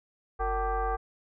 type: tone with frequency modulation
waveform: sine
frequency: 358.4 Hz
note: F4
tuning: 45 cents sharp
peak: -26 dBFS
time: 0.39-0.97 s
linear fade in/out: 20 ms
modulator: 407 Hz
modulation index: 2.2
effects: none